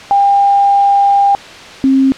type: tone pair in turn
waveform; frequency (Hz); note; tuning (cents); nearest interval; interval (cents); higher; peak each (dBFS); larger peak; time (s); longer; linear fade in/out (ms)
sine; 800 / 267.5; G5 / C4; +35 / +38; octave + perfect fifth; 1897; first; -6; neither; 0.11-1.35 / 1.84-2.12; first; 0
effects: white hiss -31 dBFS RMS until 2.17 s + low-pass 4000 Hz 12 dB/octave